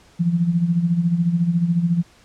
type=tone with tremolo; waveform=sine; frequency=171.2 Hz; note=F3; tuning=34 cents flat; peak=-13 dBFS; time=0.19-2.03 s; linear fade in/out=20 ms; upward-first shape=sine; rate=14 Hz; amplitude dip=65%; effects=pink hiss -52 dBFS RMS until 2.24 s + low-pass 8000 Hz 12 dB/octave